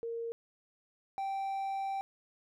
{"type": "tone pair in turn", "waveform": ["sine", "triangle"], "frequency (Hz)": [462.7, 780.6], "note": ["A#4", "G5"], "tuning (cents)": [-13, -8], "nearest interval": "major sixth", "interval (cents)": 905, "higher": "second", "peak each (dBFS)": [-35, -31], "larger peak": "second", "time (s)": [[0.03, 0.32], [1.18, 2.01]], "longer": "second", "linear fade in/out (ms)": 0, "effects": []}